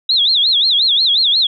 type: tone with vibrato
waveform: sine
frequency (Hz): 3729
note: A#7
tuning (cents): 0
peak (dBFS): -10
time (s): 0.09-1.47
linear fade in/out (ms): 5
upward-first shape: sine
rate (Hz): 5.6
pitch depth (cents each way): 230
effects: none